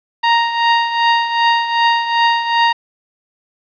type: tone with tremolo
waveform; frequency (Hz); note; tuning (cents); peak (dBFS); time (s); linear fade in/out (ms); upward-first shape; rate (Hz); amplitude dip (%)
sawtooth; 932.3; A#5; 0; -5; 0.23-2.73; 10; triangle; 2.6; 70
effects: resampled to 11025 Hz + 7-bit